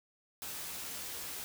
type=noise with comb filter; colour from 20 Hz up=white; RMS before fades=-42 dBFS; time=0.42-1.44 s; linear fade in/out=0 ms; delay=15 ms; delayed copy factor=+0.55; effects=none